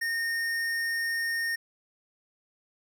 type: tone with tanh clipping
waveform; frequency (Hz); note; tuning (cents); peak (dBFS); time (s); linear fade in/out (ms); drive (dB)
sine; 1838; A#6; -25; -29; 0.01-1.56; 10; 16
effects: none